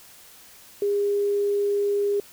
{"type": "tone", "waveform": "sine", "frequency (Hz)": 406.3, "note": "G#4", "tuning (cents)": -38, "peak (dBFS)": -20, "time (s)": [0.82, 2.2], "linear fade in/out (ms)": 2, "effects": ["white hiss -49 dBFS RMS until 2.32 s"]}